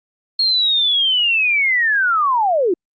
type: linear sweep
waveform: sine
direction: down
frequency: 4287 to 326.3 Hz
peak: -13 dBFS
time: 0.39-2.74 s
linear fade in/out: 5 ms
effects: Opus 48 kbps